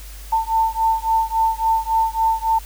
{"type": "beating tone pair", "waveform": "sine", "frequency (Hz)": [894, 897.6], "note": ["A5", "A5"], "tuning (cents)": [27, 34], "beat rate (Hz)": 3.6, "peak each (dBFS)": -19, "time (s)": [0.32, 2.59], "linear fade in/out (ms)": 10, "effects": ["added 50 Hz sine -34 dBFS peak until 2.65 s", "white hiss -42 dBFS RMS until 2.65 s"]}